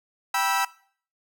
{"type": "chord", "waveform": "30% pulse", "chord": "E minor", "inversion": "first", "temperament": "equal with one note detuned", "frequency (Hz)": [784, 975.3, 1318.5], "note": ["G5", "B5", "E6"], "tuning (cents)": [0, -22, 0], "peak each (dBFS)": -24, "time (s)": [0.34, 0.65], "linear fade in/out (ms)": 5, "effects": ["noise-tail reverb RT60 0.5 s tail -20 dB re dry"]}